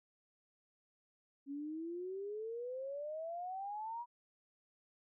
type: exponential sweep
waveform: sine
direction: up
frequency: 274.4 to 972 Hz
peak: -40 dBFS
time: 1.46-4.06 s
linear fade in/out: 50 ms
effects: none